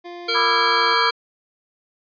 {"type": "tone", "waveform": "25% pulse", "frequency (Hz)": 349.2, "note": "F4", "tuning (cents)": 0, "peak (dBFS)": -29, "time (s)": [0.04, 0.95], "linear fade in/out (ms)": 20}
{"type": "harmonic tone", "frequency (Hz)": 460.5, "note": "A#4", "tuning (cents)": -21, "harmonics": [1, 3, 5, 7, 9, 10], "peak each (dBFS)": [-26, -26, -26, -26, -26, -26], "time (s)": [0.28, 1.11], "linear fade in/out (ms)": 10}
{"type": "chord", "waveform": "sine", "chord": "E dominant seventh", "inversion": "second", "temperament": "just", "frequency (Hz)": [988.9, 1186.7, 1318.5, 1648.1], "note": ["B5", "D6", "E6", "G#6"], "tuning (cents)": [2, 18, 0, -14], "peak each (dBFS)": [-21, -23, -25, -23], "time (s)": [0.34, 1.11], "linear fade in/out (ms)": 20}
{"effects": ["resampled to 11025 Hz"]}